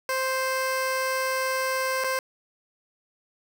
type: tone with dropouts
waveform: 15% pulse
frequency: 523.3 Hz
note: C5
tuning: in tune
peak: -18 dBFS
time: 0.09-2.19 s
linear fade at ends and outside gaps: 1 ms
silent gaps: 2.039-2.043 s
effects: none